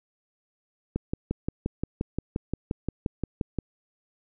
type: click train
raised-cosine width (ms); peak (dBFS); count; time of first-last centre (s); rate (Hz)
3; -14; 16; 0.96-3.587; 5.71
effects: none